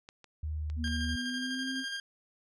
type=clicks; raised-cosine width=0.2 ms; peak=-30 / -35 / -33 / -33 dBFS; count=4; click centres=0.089 / 0.243 / 0.7 / 0.876 s
type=tone with vibrato; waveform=sine; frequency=76.6 Hz; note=D#2; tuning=27 cents flat; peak=-32 dBFS; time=0.43-1.16 s; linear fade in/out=5 ms; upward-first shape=triangle; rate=2.8 Hz; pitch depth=13 cents each way
type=tone with pitch glide; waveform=sine; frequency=236.9 to 262.9 Hz; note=A#3 to C4; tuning=+28 to +8 cents; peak=-35 dBFS; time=0.76-1.85 s; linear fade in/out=50 ms; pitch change=+180 cents; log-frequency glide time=0.89-1.68 s
type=tone with tremolo; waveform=20% pulse; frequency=1605 Hz; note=G6; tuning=40 cents sharp; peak=-29 dBFS; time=0.84-2 s; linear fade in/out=2 ms; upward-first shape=square; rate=12 Hz; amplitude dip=30%
effects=resampled to 22050 Hz